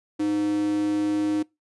square tone with high-pass filter, 102.8 Hz, G#2, 17 cents flat, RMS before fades -24 dBFS, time 0.19-1.43 s, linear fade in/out 10 ms, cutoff 300 Hz, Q 6.6, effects noise-tail reverb RT60 0.2 s tail -23 dB re dry + resampled to 24000 Hz

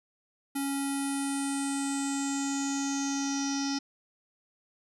square tone with low-pass filter sweep, 277.2 Hz, C#4, in tune, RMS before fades -31 dBFS, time 0.55-3.79 s, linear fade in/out 10 ms, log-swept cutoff 11000 to 5400 Hz, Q 9, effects none

